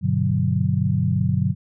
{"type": "chord", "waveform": "sine", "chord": "G major seventh", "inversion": "none", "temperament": "equal with one note detuned", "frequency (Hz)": [98.68, 123.47, 146.83, 185], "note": ["G2", "B2", "D3", "F#3"], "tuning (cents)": [12, 0, 0, 0], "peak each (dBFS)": -23, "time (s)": [0.01, 1.55], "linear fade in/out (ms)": 50, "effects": []}